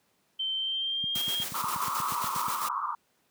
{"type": "tone with pitch glide", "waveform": "sine", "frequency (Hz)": [3107, 3241], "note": ["G7", "G#7"], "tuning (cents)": [-16, -43], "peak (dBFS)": -28, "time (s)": [0.39, 1.44], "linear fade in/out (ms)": 10, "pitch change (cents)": 73, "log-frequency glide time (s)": [0.55, 1.26]}
{"type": "click train", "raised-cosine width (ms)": 5, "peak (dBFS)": -25, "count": 13, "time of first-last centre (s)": [1.04, 2.482], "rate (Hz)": 8.32}
{"type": "noise with tremolo", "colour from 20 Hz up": "white", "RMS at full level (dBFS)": -35, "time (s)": [1.15, 2.69], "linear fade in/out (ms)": 5, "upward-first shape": "square", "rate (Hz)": 7.5, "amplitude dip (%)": 45}
{"type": "band-pass noise", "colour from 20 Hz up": "white", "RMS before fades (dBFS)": -32, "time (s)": [1.54, 2.95], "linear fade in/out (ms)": 5, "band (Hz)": [930, 1300], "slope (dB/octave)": 96}
{"effects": ["pink hiss -70 dBFS RMS until 3.3 s", "high-pass 150 Hz 12 dB/octave"]}